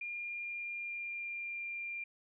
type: tone with pitch glide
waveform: sine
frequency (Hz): 2409 to 2387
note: D7 to D7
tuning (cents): +43 to +28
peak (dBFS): -38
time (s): 0.01-2.04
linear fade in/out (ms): 5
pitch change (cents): -15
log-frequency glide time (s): 0.19-1.65
effects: none